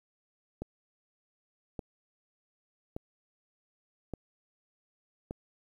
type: click train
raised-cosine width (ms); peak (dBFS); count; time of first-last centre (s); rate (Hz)
2; -23; 5; 0.62-5.309; 0.853
effects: 10-bit